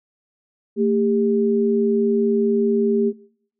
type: tone pair together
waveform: sine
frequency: 225.5 / 400.6 Hz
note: A3 / G4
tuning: +43 / +38 cents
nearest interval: minor seventh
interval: 995 cents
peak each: -18 dBFS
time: 0.76-3.13 s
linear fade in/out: 50 ms
effects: noise-tail reverb RT60 0.7 s tail -23 dB re dry